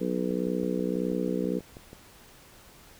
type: harmonic tone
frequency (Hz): 61.8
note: B1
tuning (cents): +2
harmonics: 3 / 4 / 5 / 6 / 7 / 8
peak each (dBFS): -31 / -33 / -33 / -38 / -33 / -34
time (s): 0-1.6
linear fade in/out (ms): 20
type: click train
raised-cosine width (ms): 2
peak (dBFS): -30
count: 11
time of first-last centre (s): 0.31-1.931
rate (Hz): 6.17
effects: pink hiss -53 dBFS RMS until 2.99 s